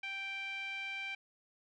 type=tone with low-pass filter; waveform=5% pulse; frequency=784 Hz; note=G5; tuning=in tune; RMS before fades=-41 dBFS; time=0.03-1.15 s; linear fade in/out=5 ms; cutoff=2500 Hz; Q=4.9; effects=none